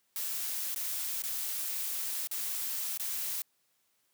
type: noise with dropouts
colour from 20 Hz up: blue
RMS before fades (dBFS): -35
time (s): 0.16-3.42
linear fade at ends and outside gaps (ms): 1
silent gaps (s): 0.746-0.76 / 1.221-1.237 / 2.272-2.313 / 2.975-2.997
effects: white hiss -74 dBFS RMS until 4.13 s + high-pass 100 Hz 12 dB/octave